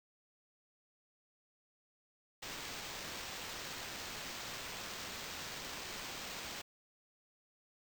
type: noise with sample-and-hold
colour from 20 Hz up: violet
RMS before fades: -45 dBFS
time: 2.42-6.62 s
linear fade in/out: 10 ms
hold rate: 11025 Hz
effects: none